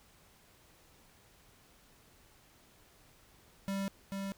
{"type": "tone with echo", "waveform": "square", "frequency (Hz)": 196, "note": "G3", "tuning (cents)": 0, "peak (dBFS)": -34, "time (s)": [3.68, 3.88], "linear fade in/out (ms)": 0, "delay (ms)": 440, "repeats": 1, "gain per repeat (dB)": -3, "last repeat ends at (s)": 4.32, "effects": ["pink hiss -63 dBFS RMS until 4.37 s"]}